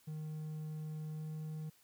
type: tone with pitch glide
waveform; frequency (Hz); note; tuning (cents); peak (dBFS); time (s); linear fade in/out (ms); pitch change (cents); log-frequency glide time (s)
triangle; 154.7 to 155.6; D#3 to D#3; -10 to 0; -38; 0.07-1.7; 10; +10; 1.12-1.24
effects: white hiss -68 dBFS RMS until 1.83 s